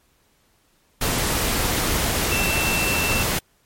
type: tone in noise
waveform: sine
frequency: 2680 Hz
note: E7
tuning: 28 cents sharp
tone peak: -23 dBFS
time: 2.31-3.23 s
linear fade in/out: 5 ms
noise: pink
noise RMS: -22 dBFS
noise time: 1.01-3.39 s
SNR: -4 dB
effects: pink hiss -62 dBFS RMS until 3.65 s + MP3 64 kbps